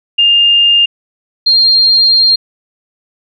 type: tone pair in turn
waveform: sine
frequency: 2812 / 4203 Hz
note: F7 / C8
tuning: +11 / +7 cents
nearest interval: perfect fifth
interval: 696 cents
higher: second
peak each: -5 dBFS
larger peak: neither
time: 0.18-0.86 / 1.46-2.36 s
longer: second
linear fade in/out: 10 ms
effects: none